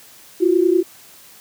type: tone pair together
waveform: sine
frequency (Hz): 340.6 / 371.1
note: F4 / F#4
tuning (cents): -43 / +5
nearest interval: minor second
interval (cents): 148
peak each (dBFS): -15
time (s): 0.4-0.83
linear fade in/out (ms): 20
effects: white hiss -45 dBFS RMS until 1.4 s + high-pass 80 Hz 12 dB/octave